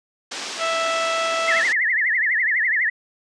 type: band-pass noise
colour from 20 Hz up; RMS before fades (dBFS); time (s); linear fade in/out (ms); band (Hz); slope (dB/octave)
white; -31; 0.31-1.73; 10; 230 to 6400; 24
type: harmonic tone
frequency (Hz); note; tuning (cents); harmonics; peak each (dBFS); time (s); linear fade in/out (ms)
659.3; E5; 0; 1 / 2 / 3 / 4 / 5; -24 / -24 / -30 / -30 / -32; 0.58-1.64; 50
type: tone with vibrato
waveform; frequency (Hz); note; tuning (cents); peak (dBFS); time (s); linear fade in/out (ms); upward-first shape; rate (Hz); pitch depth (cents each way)
sine; 1899; A#6; +32; -17; 1.47-2.9; 10; triangle; 12; 220
effects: resampled to 22050 Hz